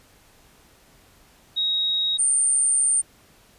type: tone pair in turn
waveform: sine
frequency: 3785 / 8932 Hz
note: A#7 / C#9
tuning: +26 / +12 cents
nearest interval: octave + minor third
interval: 1486 cents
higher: second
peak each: -20 / -17 dBFS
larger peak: second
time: 1.56-2.18 / 2.18-3.02 s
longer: second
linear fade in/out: 20 ms
effects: pink hiss -55 dBFS RMS until 3.58 s + resampled to 32000 Hz